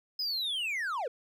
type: linear sweep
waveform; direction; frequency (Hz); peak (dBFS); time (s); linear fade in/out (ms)
triangle; down; 5110 to 440; -29; 0.19-1.08; 5
effects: none